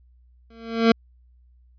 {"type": "tone with exponential growth", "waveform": "25% pulse", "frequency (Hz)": 228, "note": "A#3", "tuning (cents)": -38, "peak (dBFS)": -7, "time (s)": [0.5, 0.92], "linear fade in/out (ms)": 5, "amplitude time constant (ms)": 90, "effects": ["added 61 Hz sine -52 dBFS peak until 1.78 s", "resampled to 11025 Hz"]}